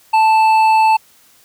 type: tone with hard clipping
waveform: sine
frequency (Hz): 880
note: A5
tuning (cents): 0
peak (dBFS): -10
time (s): 0.13-0.97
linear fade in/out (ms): 10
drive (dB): 7
effects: white hiss -50 dBFS RMS until 1.44 s